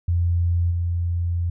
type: tone with level steps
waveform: sine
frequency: 86.3 Hz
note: F2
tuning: 20 cents flat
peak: -17 / -20 dBFS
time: 0.08-1.5 s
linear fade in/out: 5 ms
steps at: 0.7 s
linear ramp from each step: 20 ms
effects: none